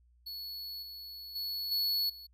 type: tone with level steps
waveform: square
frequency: 4400 Hz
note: C#8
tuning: 14 cents flat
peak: -40 / -44 / -35 / -29 / -47 dBFS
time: 0.26-2.27 s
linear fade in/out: 10 ms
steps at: 0.82 / 1.35 / 1.71 / 2.09 s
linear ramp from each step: 10 ms
effects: added 60 Hz sine -62 dBFS peak until 2.33 s